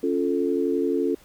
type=chord; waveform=sine; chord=Db augmented; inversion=none; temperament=equal; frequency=277.2 / 349.2 / 440 Hz; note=Db4 / F4 / A4; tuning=0 / 0 / 0 cents; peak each=-25 dBFS; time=0.03-1.15 s; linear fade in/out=5 ms; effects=pink hiss -54 dBFS RMS until 1.24 s